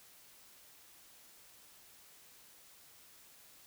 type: silence
effects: white hiss -60 dBFS RMS until 3.66 s